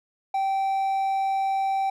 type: tone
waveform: triangle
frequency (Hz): 777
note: G5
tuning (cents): -16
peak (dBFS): -20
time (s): 0.34-1.9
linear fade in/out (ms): 5
effects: none